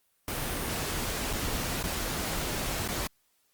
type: noise with dropouts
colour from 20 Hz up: pink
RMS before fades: -32 dBFS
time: 0.28-3.07 s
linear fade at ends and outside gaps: 1 ms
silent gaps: 1.33-1.334 / 1.828-1.839 / 2.877-2.887 s
effects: white hiss -71 dBFS RMS until 3.53 s + Opus 32 kbps